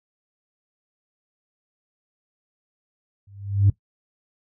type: tone with exponential growth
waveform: sine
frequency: 99.7 Hz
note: G2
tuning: 30 cents sharp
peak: -9 dBFS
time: 3.27-3.7 s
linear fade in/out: 5 ms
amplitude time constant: 92 ms
effects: noise-tail reverb RT60 0.1 s tail -18 dB re dry + tanh soft clip ceiling -9 dBFS